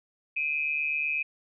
sine tone pair together, 2400 / 2548 Hz, D7 / D#7, +37 / +41 cents, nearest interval minor second, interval 104 cents, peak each -30 / -28 dBFS, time 0.36-1.23 s, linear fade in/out 10 ms, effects none

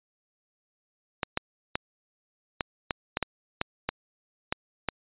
clicks, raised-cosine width 0.3 ms, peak -10 dBFS, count 11, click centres 1.232 / 1.374 / 1.755 / 2.608 / 2.908 / 3.171 / 3.227 / 3.614 / 3.89 / 4.525 / 4.887 s, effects resampled to 8000 Hz

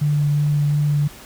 sine tone with vibrato, 146.83 Hz, D3, in tune, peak -15 dBFS, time 0.01-1.08 s, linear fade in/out 10 ms, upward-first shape sine, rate 2.8 Hz, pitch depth 12 cents each way, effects pink hiss -41 dBFS RMS until 1.25 s

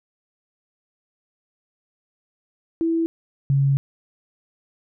sine tone pair in turn, 329.6 / 138.21 Hz, E4 / C#3, 0 / -5 cents, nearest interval octave + minor third, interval 1505 cents, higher first, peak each -18 / -15 dBFS, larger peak second, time 2.81-3.06 / 3.5-3.77 s, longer second, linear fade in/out 0 ms, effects none

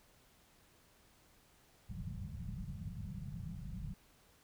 white low-pass noise, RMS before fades -44 dBFS, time 1.89-3.94 s, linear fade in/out 5 ms, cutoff 200 Hz, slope 96 dB/octave, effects pink hiss -67 dBFS RMS until 4.43 s

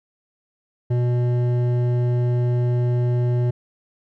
sine tone with hard clipping, 122.2 Hz, B2, 18 cents flat, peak -19 dBFS, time 0.9-3.51 s, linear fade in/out 10 ms, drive 10 dB, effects none

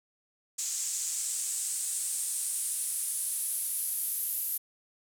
white noise with band-pass filter sweep, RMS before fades -33 dBFS, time 0.58-4.58 s, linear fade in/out 10 ms, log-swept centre 7100 to 12000 Hz, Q 3.6, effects none

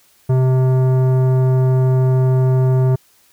triangle tone with tanh clipping, 129.5 Hz, C3, 17 cents flat, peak -13 dBFS, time 0.29-2.96 s, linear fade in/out 10 ms, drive 18 dB, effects white hiss -54 dBFS RMS until 3.32 s

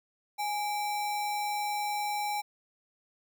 sine tone with sample-and-hold, 830.6 Hz, G#5, in tune, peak -29 dBFS, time 0.38-2.42 s, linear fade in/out 20 ms, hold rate 3150 Hz, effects none

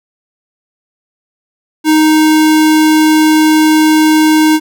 square tone, 311.1 Hz, D#4, in tune, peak -6 dBFS, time 1.84-4.6 s, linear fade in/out 50 ms, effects none

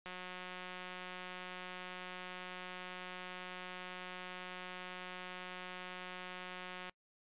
click train, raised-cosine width 0.3 ms, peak -30 dBFS, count 1245, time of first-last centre 0.06-6.895 s, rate 182 Hz, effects noise-tail reverb RT60 0.1 s tail -25 dB re dry + resampled to 8000 Hz

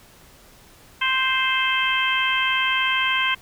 harmonic tone, 523.3 Hz, C5, in tune, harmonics 2 / 3 / 4 / 5 / 6, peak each -25 / -25 / -25 / -25 / -25 dBFS, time 1.01-3.35 s, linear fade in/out 10 ms, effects pink hiss -50 dBFS RMS until 3.41 s

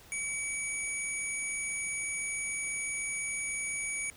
sine tone cluster, 2276 / 6700 / 9470 Hz, C#7 / G#8 / D9, +45 / +14 / +13 cents, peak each -35 / -40 / -37 dBFS, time 0.12-4.1 s, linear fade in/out 0 ms, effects pink hiss -55 dBFS RMS until 4.16 s

